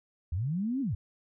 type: linear two-way sweep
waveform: sine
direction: up then down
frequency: 73.5 to 283 to 73.5 Hz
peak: -28 dBFS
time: 0.32-0.95 s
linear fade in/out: 5 ms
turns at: 0.81 s
effects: none